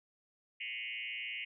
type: tone with frequency modulation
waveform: sine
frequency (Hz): 2489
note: D#7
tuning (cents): 0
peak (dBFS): -38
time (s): 0.6-1.45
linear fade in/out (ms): 10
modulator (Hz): 114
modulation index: 4
effects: none